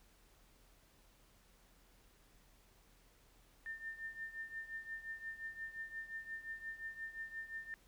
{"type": "tone with tremolo", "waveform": "sine", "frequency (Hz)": 1800, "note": "A6", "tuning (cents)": 39, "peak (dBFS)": -40, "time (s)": [3.66, 7.74], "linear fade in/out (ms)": 0, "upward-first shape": "triangle", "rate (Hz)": 5.7, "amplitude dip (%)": 85, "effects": ["added 41 Hz sine -68 dBFS peak until 7.87 s", "pink hiss -69 dBFS RMS until 7.87 s"]}